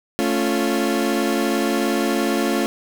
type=chord; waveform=30% pulse; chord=A augmented; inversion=none; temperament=equal; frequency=220 / 277.2 / 349.2 Hz; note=A3 / C#4 / E#4; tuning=0 / 0 / 0 cents; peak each=-20 dBFS; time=0.19-2.66 s; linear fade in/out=0 ms; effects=7-bit